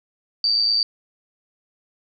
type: tone with amplitude modulation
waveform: sine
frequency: 4632 Hz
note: D8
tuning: 25 cents flat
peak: -14 dBFS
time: 0.44-0.83 s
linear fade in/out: 2 ms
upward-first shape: sine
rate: 109 Hz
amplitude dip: 50%
effects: none